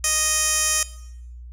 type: tone with band-pass filter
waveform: 15% pulse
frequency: 622.3 Hz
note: D#5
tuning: in tune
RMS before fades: -21 dBFS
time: 0.04-0.83 s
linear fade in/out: 2 ms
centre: 8100 Hz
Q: 2.1
effects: noise-tail reverb RT60 0.8 s tail -18 dB re dry + added 60 Hz sine -36 dBFS peak until 1.52 s